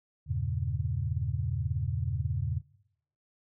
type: chord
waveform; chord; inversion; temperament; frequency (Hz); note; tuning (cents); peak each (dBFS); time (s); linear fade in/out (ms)
sine; E diminished seventh; none; equal with one note detuned; 81.51 / 98 / 116.54 / 138.59; E2 / G2 / Bb2 / Db3; -19 / 0 / 0 / 0; -34; 0.26-2.62; 50
effects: noise-tail reverb RT60 0.8 s tail -23 dB re dry